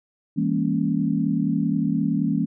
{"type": "chord", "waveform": "sine", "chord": "A# half-diminished seventh", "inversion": "second", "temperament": "equal with one note detuned", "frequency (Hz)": [164.81, 202.4, 233.1, 277.2], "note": ["E3", "G#3", "A#3", "C#4"], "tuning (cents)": [0, -44, 0, 0], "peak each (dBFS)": -25, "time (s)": [0.36, 2.46], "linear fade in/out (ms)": 20, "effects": []}